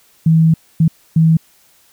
sine tone bursts at uneven times, 161.6 Hz, E3, 34 cents flat, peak -7 dBFS, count 3, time 0.26-0.54 / 0.8-0.88 / 1.16-1.37 s, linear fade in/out 5 ms, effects white hiss -52 dBFS RMS until 1.92 s

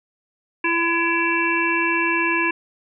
harmonic tone with a mistuned harmonic, 336.5 Hz, E4, 36 cents sharp, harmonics 1 / 3 / 5 / 7 / 8, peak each -24 / -24 / -24 / -24 / -24 dBFS, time 0.64-2.51 s, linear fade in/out 5 ms, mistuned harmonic 7, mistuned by -26 cents, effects none

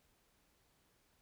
silence, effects pink hiss -74 dBFS RMS until 1.21 s

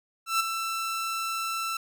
sawtooth tone with ADSR envelope, 1334 Hz, E6, 20 cents sharp, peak -17 dBFS, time 0.26-1.77 s, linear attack 140 ms, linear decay 12 ms, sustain -8 dB, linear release 3 ms, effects none

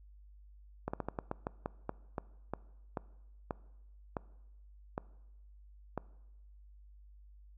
slowing click train, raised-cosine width 1 ms, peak -21 dBFS, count 16, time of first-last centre 0.88-5.977 s, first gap 55 ms, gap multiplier 1.23, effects noise-tail reverb RT60 1.0 s tail -21 dB re dry + added 50 Hz sine -54 dBFS peak until 7.57 s

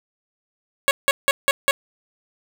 10% pulse tone bursts, 554.4 Hz, C#5, in tune, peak -6 dBFS, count 5, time 0.88-1.71 s, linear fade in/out 0 ms, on 30 ms, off 170 ms, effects none

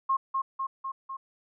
sine tone with echo, 1074 Hz, C6, 45 cents sharp, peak -22 dBFS, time 0.09-0.17 s, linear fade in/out 10 ms, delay 250 ms, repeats 4, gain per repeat -3 dB, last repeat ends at 1.17 s, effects none

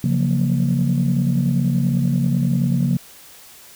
sine chord, Gb major seventh, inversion second, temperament equal with one note detuned, 137.32 / 174.61 / 185 / 233.1 Hz, Db3 / F3 / Gb3 / Bb3, -16 / 0 / 0 / 0 cents, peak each -18 / -20 / -24 / -21 dBFS, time 0.04-2.97 s, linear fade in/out 2 ms, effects tanh soft clip ceiling -9 dBFS + white hiss -44 dBFS RMS until 3.75 s

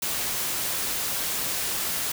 white noise, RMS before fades -28 dBFS, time 0.02-2.12 s, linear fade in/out 5 ms, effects none

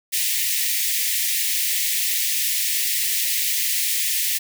white high-pass noise, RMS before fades -22 dBFS, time 0.12-4.39 s, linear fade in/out 20 ms, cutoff 1800 Hz, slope 96 dB/octave, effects none

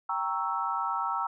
sine chord, G diminished seventh, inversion none, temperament equal, 784 / 932.3 / 1108.7 / 1318.5 Hz, G5 / Bb5 / Db6 / Fb6, 0 / 0 / 0 / 0 cents, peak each -35 / -32 / -36 / -31 dBFS, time 0.09-1.27 s, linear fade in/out 5 ms, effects none

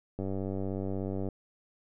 click train, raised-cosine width 2 ms, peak -22 dBFS, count 107, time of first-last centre 0.19-1.287 s, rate 96.6 Hz, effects none

